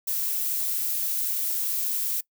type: noise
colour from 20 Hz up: violet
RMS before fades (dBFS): -27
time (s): 0.07-2.21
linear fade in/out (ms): 10
effects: noise-tail reverb RT60 0.1 s tail -22 dB re dry